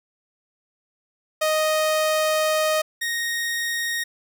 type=tone pair in turn; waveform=sawtooth; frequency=622.3 / 1864.8 Hz; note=D#5 / A#6; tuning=0 / 0 cents; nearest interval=octave + perfect fifth; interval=1900 cents; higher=second; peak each=-15 / -20 dBFS; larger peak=first; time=1.41-2.82 / 3.01-4.04 s; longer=first; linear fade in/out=10 ms; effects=none